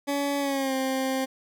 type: tone with pitch glide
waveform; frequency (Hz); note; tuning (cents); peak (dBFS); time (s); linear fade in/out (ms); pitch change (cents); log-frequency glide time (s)
20% pulse; 282.9 to 264; C#4 to C4; +35 to +16; -20; 0.07-1.26; 20; -119; 0.39-0.74
effects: none